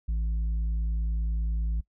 triangle tone with tanh clipping, 55 Hz, A1, in tune, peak -26 dBFS, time 0.08-1.81 s, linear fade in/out 10 ms, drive 9 dB, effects noise-tail reverb RT60 0.1 s tail -21 dB re dry

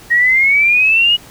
sine exponential sweep, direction up, 1875 to 2918 Hz, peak -8 dBFS, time 0.1-1.17 s, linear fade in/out 20 ms, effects pink hiss -39 dBFS RMS until 1.3 s

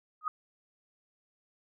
sine tone with exponential growth, 1251 Hz, D#6, 9 cents sharp, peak -24 dBFS, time 0.21-0.28 s, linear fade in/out 2 ms, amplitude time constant 15 ms, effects none

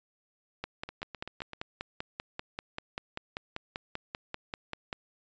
two click trains, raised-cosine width 0.3 ms, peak -19 / -24 dBFS, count 23 / 6, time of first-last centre 0.64-4.928 / 0.89-1.534 s, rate 5.13 / 7.77 Hz, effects resampled to 16000 Hz

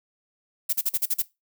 violet noise bursts, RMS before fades -23 dBFS, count 7, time 0.69-1.223 s, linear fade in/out 10 ms, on 41 ms, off 41 ms, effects noise-tail reverb RT60 0.2 s tail -19 dB re dry

